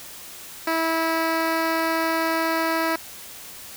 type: tone with notch filter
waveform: 10% pulse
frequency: 325.8 Hz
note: E4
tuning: 20 cents flat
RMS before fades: -23 dBFS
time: 0.67-2.96 s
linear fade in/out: 5 ms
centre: 7700 Hz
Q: 0.78
effects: white hiss -40 dBFS RMS until 3.76 s